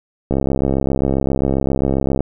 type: click train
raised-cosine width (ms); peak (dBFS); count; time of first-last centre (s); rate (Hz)
2; -4; 129; 0.31-2.206; 67.5
effects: none